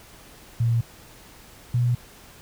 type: tone pair in turn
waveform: sine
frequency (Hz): 116.54 / 121.64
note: A#2 / B2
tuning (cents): 0 / -26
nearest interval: minor second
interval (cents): 74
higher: second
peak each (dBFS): -18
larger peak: neither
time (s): 0.6-0.81 / 1.74-1.95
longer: neither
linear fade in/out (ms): 5
effects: pink hiss -48 dBFS RMS until 2.41 s